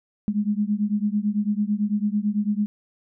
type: beating tone pair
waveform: sine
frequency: 204.2 / 213.2 Hz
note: G#3 / G#3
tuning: -29 / +46 cents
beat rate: 9 Hz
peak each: -23 / -24 dBFS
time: 0.28-2.66 s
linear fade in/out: 0 ms
effects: none